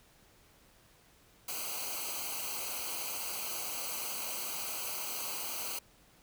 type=noise with comb filter; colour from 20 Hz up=white; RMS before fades=-38 dBFS; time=1.48-5.79 s; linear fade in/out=5 ms; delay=0.56 ms; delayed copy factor=-0.85; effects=pink hiss -63 dBFS RMS until 6.22 s